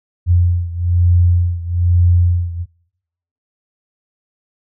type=beating tone pair; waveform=sine; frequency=87.31 / 88.41 Hz; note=F2 / F2; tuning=0 / +22 cents; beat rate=1.1 Hz; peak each=-12 / -15 dBFS; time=0.26-2.66 s; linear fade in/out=50 ms; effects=noise-tail reverb RT60 0.8 s tail -25 dB re dry